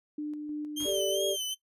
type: tone with tremolo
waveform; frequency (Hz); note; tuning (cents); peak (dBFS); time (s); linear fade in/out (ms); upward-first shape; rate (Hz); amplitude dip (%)
sine; 299.2; D4; +32; -31; 0.18-0.86; 5; square; 3.2; 30
type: tone with vibrato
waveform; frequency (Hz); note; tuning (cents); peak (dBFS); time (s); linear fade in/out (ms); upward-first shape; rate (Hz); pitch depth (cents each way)
sawtooth; 3136; G7; 0; -28; 0.76-1.55; 20; sine; 2.5; 73
type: noise with exponential decay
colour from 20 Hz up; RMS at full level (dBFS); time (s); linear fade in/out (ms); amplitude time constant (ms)
pink; -47; 0.8-1.49; 0; 150
type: chord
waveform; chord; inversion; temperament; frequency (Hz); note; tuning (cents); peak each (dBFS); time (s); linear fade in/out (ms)
sine; G suspended second; none; just; 392 / 441 / 588; G4 / A4 / D5; 0 / +4 / +2; -31 / -34 / -30; 0.84-1.37; 50
effects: noise-tail reverb RT60 0.1 s tail -17 dB re dry + resampled to 32000 Hz